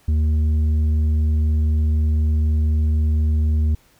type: tone with tanh clipping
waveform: triangle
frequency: 77 Hz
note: D#2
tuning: 17 cents flat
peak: -16 dBFS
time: 0.08-3.75 s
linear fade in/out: 5 ms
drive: 10 dB
effects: pink hiss -56 dBFS RMS until 3.99 s